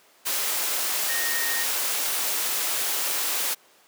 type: tone in noise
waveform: sine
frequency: 1854 Hz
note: A#6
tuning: 10 cents flat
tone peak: -29 dBFS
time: 1.08-1.65 s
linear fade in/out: 20 ms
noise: white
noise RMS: -26 dBFS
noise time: 0.25-3.55 s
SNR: -6 dB
effects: pink hiss -56 dBFS RMS until 3.87 s + high-pass 400 Hz 12 dB/octave